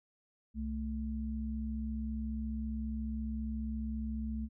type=tone pair together; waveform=sine; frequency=65.41 / 220 Hz; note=C2 / A3; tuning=0 / 0 cents; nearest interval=octave + major sixth; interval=2100 cents; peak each=-37 / -37 dBFS; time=0.54-4.49 s; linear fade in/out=50 ms; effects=none